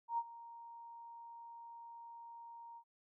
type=tone with ADSR envelope; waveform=sine; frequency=932.3 Hz; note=A#5; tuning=in tune; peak=-32 dBFS; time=0.08-2.84 s; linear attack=100 ms; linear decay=48 ms; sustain=-18 dB; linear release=71 ms; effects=none